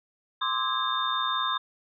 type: tone cluster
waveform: sine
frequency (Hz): 1043 / 1168 / 1287 / 1642 / 3627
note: C6 / D6 / E6 / G#6 / A#7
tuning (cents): -6 / -10 / -42 / -20 / -48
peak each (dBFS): -29 / -32 / -34 / -35 / -30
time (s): 0.41-1.58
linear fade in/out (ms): 10
effects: none